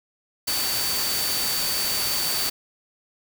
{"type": "tone in noise", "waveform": "sine", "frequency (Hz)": 4561, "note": "C#8", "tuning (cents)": 49, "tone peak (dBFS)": -27, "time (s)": [0.47, 2.5], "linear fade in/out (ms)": 10, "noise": "white", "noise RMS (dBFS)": -26, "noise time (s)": [0.47, 2.5], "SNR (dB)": -4, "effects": []}